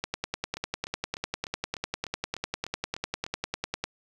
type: two click trains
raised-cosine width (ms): 0.2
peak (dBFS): -21 / -12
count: 10 / 39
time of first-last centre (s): 0.57-3.265 / 0.04-3.84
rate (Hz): 3.34 / 10
effects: 8-bit